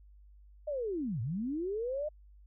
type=linear two-way sweep; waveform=sine; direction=down then up; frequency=620 to 103.5 to 620 Hz; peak=-32 dBFS; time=0.67-2.09 s; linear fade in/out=10 ms; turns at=1.21 s; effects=added 50 Hz sine -54 dBFS peak until 2.46 s